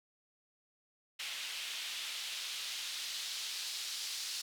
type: noise with band-pass filter sweep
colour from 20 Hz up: white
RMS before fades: -41 dBFS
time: 1.19-4.42 s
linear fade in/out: 10 ms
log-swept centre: 2900 to 4400 Hz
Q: 1.6
effects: none